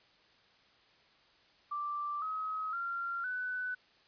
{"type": "tone with pitch steps", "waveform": "sine", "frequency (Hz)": [1174.7, 1273.6, 1380.9, 1497.2], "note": ["D6", "D#6", "F6", "F#6"], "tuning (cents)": [0, 40, -20, 20], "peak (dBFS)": -34, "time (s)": [1.71, 3.75], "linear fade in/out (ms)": 10, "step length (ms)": 510, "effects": ["white hiss -65 dBFS RMS until 4.07 s", "resampled to 11025 Hz"]}